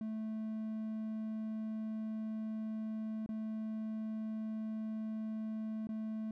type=tone with dropouts; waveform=triangle; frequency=218.7 Hz; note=A3; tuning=10 cents flat; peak=-35 dBFS; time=0.01-6.31 s; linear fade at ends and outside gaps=2 ms; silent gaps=3.262-3.29 / 5.871-5.89 s; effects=none